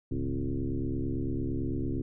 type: tone with frequency modulation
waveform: sine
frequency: 124.1 Hz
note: B2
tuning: 9 cents sharp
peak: -28 dBFS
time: 0.11-2.02 s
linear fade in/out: 5 ms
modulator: 68.9 Hz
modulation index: 3.4
effects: none